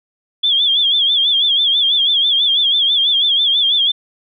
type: tone with vibrato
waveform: sine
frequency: 3367 Hz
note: G#7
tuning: 23 cents sharp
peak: -11 dBFS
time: 0.43-3.92 s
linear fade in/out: 10 ms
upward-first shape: sine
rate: 6.1 Hz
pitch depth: 99 cents each way
effects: none